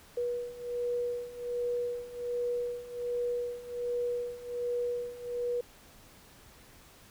sine beating tone pair, 483.4 / 484.7 Hz, B4 / B4, -37 / -32 cents, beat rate 1.3 Hz, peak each -36 / -33 dBFS, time 0.17-5.61 s, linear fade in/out 5 ms, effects pink hiss -56 dBFS RMS until 7.1 s

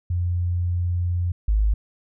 sine tone pair in turn, 88.1 / 52.55 Hz, F2 / G#1, +16 / +21 cents, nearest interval major sixth, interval 895 cents, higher first, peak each -20 / -16 dBFS, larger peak second, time 0.1-1.32 / 1.48-1.74 s, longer first, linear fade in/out 5 ms, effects none

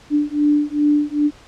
sine beating tone pair, 293.7 / 296.2 Hz, D4 / D4, 0 / +15 cents, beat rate 2.5 Hz, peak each -17 / -17 dBFS, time 0.1-1.31 s, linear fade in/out 50 ms, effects pink hiss -46 dBFS RMS until 1.47 s + low-pass 6000 Hz 12 dB/octave

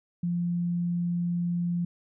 sine tone, 173.7 Hz, F3, 9 cents flat, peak -25 dBFS, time 0.23-1.85 s, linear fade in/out 5 ms, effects none

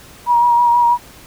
sine tone with vibrato, 955 Hz, A#5, 42 cents sharp, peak -9 dBFS, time 0.26-0.98 s, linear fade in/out 50 ms, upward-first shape sine, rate 6.2 Hz, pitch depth 24 cents each way, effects pink hiss -41 dBFS RMS until 1.26 s

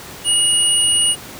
sine tone pair together, 2883 / 9166 Hz, F#7 / D9, -46 / -43 cents, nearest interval octave + minor sixth, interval 2003 cents, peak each -15 dBFS, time 0.24-1.16 s, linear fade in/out 50 ms, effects pink hiss -34 dBFS RMS until 1.39 s + high-pass 80 Hz 12 dB/octave

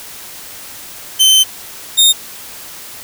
sawtooth tone pair in turn, 3082 / 3677 Hz, G7 / A#7, -30 / -24 cents, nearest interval minor third, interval 306 cents, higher second, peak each -3 dBFS, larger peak neither, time 1.19-1.44 / 1.97-2.13 s, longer first, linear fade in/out 20 ms, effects white hiss -32 dBFS RMS until 3.03 s

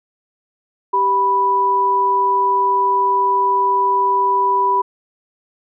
sine tone pair together, 392 / 986 Hz, G4 / B5, 0 / -3 cents, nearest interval octave + major third, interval 1597 cents, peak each -22 / -13 dBFS, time 0.93-4.82 s, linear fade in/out 10 ms, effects none

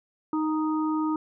harmonic tone, 311.1 Hz, D#4, in tune, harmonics 1 / 3 / 4, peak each -24 / -33 / -34 dBFS, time 0.33-1.16 s, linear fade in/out 2 ms, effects none

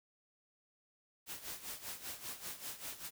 white noise with tremolo, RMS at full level -43 dBFS, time 1.26-3.11 s, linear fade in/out 50 ms, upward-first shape sine, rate 5.1 Hz, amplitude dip 75%, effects none

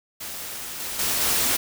white noise with level steps, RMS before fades -34 / -31 / -24 / -22 dBFS, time 0.2-1.57 s, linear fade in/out 10 ms, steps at 0.8 / 0.99 / 1.21 s, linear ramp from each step 2 ms, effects none

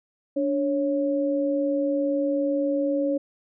sine tone pair together, 289.8 / 552 Hz, D4 / C#5, -23 / -7 cents, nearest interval major seventh, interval 1116 cents, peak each -24 dBFS, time 0.36-3.18 s, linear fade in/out 10 ms, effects none

